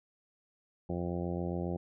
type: harmonic tone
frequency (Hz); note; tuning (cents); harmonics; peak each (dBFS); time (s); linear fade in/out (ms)
87.4; F2; +2; 1 / 2 / 3 / 4 / 5 / 6 / 7 / 8 / 9; -39 / -36 / -43 / -39 / -45 / -43 / -46 / -48 / -48; 0.89-1.77; 5
effects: none